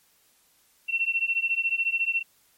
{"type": "beating tone pair", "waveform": "sine", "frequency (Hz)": [2705, 2719], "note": ["E7", "F7"], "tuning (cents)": [44, -47], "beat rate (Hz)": 14, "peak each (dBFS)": -26, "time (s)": [0.88, 2.23], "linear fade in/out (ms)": 20, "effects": ["white hiss -63 dBFS RMS until 2.57 s", "MP3 64 kbps"]}